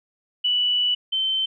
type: tone pair in turn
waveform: sine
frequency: 2960 / 3089 Hz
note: F#7 / G7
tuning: 0 / -26 cents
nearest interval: minor second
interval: 74 cents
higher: second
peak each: -18 / -20 dBFS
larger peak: first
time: 0.44-0.95 / 1.12-1.46 s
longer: first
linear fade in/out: 10 ms
effects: none